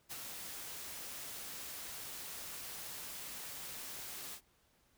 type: noise with ADSR envelope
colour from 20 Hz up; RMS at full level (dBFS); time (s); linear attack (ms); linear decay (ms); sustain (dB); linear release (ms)
white; -43; 0.09-4.41; 28; 29; -3; 79
effects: pink hiss -72 dBFS RMS until 4.97 s